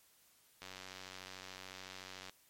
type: click train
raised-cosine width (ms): 0.2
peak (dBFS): -30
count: 158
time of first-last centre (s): 0.62-2.296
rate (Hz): 93.7
effects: white hiss -68 dBFS RMS until 2.49 s + MP3 64 kbps